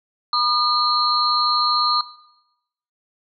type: tone cluster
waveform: sine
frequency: 971 / 1215 / 4033 / 4273 Hz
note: B5 / D#6 / B7 / C8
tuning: -30 / -42 / +36 / +36 cents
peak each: -27 / -19 / -25 / -23 dBFS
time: 0.33-2.01 s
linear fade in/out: 2 ms
effects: noise-tail reverb RT60 0.9 s tail -18 dB re dry